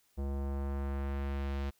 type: tone with low-pass filter sweep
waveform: square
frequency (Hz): 69.3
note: C#2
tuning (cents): 0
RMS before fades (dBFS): -35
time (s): 0.17-1.71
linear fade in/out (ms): 20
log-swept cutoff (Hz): 630 to 4100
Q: 0.87
effects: white hiss -71 dBFS RMS until 1.79 s